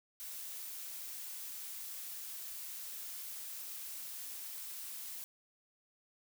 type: noise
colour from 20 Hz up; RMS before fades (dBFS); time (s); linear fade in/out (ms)
blue; -45; 0.2-5.24; 0
effects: none